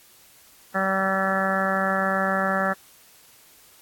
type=harmonic tone; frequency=191.9 Hz; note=G3; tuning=37 cents flat; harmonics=1 / 2 / 3 / 4 / 5 / 6 / 7 / 8 / 9 / 10; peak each=-28 / -36 / -27 / -29 / -38 / -33 / -27 / -35 / -27 / -38 dBFS; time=0.74-2.74 s; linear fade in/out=20 ms; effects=white hiss -53 dBFS RMS until 3.81 s + AAC 64 kbps